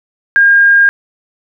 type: tone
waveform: sine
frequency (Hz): 1615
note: G#6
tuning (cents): -49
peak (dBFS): -4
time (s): 0.36-0.89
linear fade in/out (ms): 0
effects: none